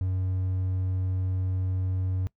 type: tone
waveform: triangle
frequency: 93.2 Hz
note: F#2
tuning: 13 cents sharp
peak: -23 dBFS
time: 0.01-2.27 s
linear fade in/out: 0 ms
effects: noise-tail reverb RT60 0.1 s tail -21 dB re dry